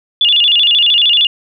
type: tone with vibrato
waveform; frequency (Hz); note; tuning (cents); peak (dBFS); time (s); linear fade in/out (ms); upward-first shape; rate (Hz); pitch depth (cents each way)
sine; 3136; G7; 0; -7; 0.21-1.27; 2; square; 13; 170
effects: none